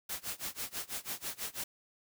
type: noise with tremolo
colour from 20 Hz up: white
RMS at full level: -37 dBFS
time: 0.09-1.64 s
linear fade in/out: 5 ms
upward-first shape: sine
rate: 6.1 Hz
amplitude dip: 95%
effects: none